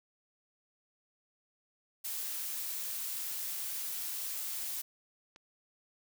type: noise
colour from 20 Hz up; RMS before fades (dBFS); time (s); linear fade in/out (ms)
blue; -38; 2.04-4.82; 10
type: click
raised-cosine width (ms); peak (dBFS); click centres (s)
0.2; -36; 5.361
effects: none